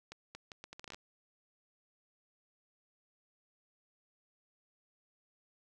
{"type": "accelerating click train", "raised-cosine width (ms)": 0.2, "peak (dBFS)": -29, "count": 12, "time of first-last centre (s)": [0.12, 0.945], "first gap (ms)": 230, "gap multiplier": 0.73, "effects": []}